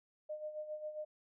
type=tone with tremolo; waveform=sine; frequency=610 Hz; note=D#5; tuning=34 cents flat; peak=-38 dBFS; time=0.29-1.05 s; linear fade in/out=10 ms; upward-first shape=sine; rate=7.4 Hz; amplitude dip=65%; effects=none